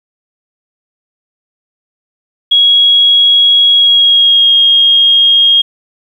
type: tone with pitch glide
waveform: sine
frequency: 3316 to 3253 Hz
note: G#7 to G#7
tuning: -3 to -37 cents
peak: -4 dBFS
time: 2.51-5.62 s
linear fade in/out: 10 ms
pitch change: -34 cents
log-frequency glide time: 3.72-4.54 s
effects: 7-bit